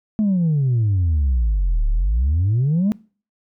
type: exponential two-way sweep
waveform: sine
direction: down then up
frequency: 220 to 35.04 to 220 Hz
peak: -13 dBFS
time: 0.19-2.92 s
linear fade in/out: 0 ms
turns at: 1.88 s
effects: noise-tail reverb RT60 0.4 s tail -24 dB re dry + tanh soft clip ceiling -13 dBFS